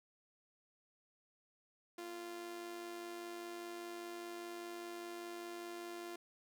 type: tone with amplitude modulation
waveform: sawtooth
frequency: 346.5 Hz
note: F4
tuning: 14 cents flat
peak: -39 dBFS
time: 1.98-6.16 s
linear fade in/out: 5 ms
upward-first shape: sine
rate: 105 Hz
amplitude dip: 45%
effects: 13-bit